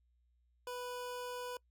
25% pulse tone, 493.9 Hz, B4, in tune, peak -37 dBFS, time 0.67-1.57 s, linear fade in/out 2 ms, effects noise-tail reverb RT60 0.1 s tail -24 dB re dry + added 60 Hz sine -70 dBFS peak until 1.7 s

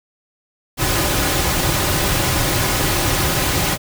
pink noise with comb filter, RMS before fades -18 dBFS, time 0.77-3.78 s, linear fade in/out 50 ms, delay 4.4 ms, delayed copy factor -0.5, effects none

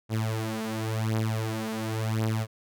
sawtooth beating tone pair, 110 / 110.93 Hz, A2 / A2, 0 / +15 cents, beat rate 0.93 Hz, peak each -26 dBFS, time 0.09-2.47 s, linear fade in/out 50 ms, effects none

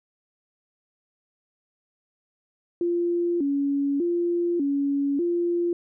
sine tone with vibrato, 311.9 Hz, D#4, 4 cents sharp, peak -21 dBFS, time 2.81-5.73 s, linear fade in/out 2 ms, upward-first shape square, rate 0.84 Hz, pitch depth 180 cents each way, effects none

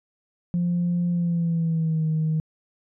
sine tone with pitch glide, 174.61 to 157.37 Hz, F3 to D#3, 0 to +20 cents, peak -19 dBFS, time 0.54-2.4 s, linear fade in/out 0 ms, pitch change -180 cents, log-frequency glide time 1.1-2.06 s, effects tanh soft clip ceiling -17 dBFS

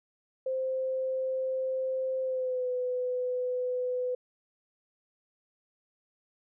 sine tone with pitch glide, 522 to 500.7 Hz, C5 to B4, -4 to +24 cents, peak -28 dBFS, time 0.46-4.15 s, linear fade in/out 5 ms, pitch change -72 cents, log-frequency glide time 2.22-2.69 s, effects none

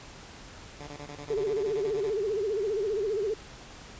10% pulse tone bursts, 145.4 Hz, D3, 17 cents flat, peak -32 dBFS, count 14, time 0.8-2.106 s, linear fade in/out 5 ms, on 71 ms, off 24 ms
sine tone with vibrato, 415.3 Hz, G#4, in tune, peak -26 dBFS, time 1.3-3.34 s, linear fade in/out 5 ms, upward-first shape sine, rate 15 Hz, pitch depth 140 cents each way
effects pink hiss -47 dBFS RMS until 3.99 s + resampled to 16000 Hz

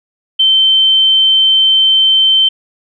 sine tone, 3100 Hz, G7, 20 cents flat, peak -6 dBFS, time 0.39-2.49 s, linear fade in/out 10 ms, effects none

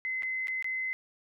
sine tone with dropouts, 2049 Hz, C7, 37 cents flat, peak -30 dBFS, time 0.05-0.93 s, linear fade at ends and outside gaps 0 ms, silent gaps 0.223-0.232 / 0.472-0.482 / 0.625-0.644 s, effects none

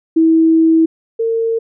sine tone pair in turn, 324.1 / 454.8 Hz, E4 / A#4, -29 / -43 cents, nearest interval tritone, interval 586 cents, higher second, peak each -7 / -13 dBFS, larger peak first, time 0.16-0.86 / 1.19-1.59 s, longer first, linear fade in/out 10 ms, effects none

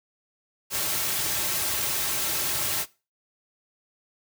white noise with comb filter, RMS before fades -27 dBFS, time 0.7-2.86 s, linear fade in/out 50 ms, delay 4.1 ms, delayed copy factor -0.55, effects noise-tail reverb RT60 0.3 s tail -20 dB re dry

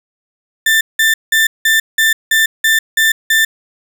35% pulse tone bursts, 1781 Hz, A6, 21 cents sharp, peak -7 dBFS, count 9, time 0.66-3.45 s, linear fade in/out 5 ms, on 150 ms, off 180 ms, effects none

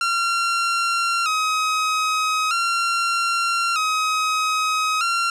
sawtooth tone with vibrato, 1318.5 Hz, E6, in tune, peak -15 dBFS, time 0.01-5.3 s, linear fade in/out 2 ms, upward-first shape square, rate 0.4 Hz, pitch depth 70 cents each way, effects low-pass 8000 Hz 12 dB/octave

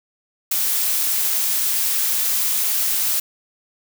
blue noise, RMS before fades -20 dBFS, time 0.51-3.2 s, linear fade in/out 5 ms, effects none

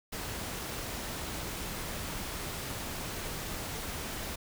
pink noise, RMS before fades -38 dBFS, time 0.12-4.36 s, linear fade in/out 10 ms, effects none

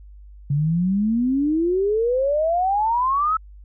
sine exponential sweep, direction up, 138.59 to 1318.5 Hz, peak -17 dBFS, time 0.5-3.37 s, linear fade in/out 5 ms, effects added 50 Hz sine -40 dBFS peak until 3.64 s

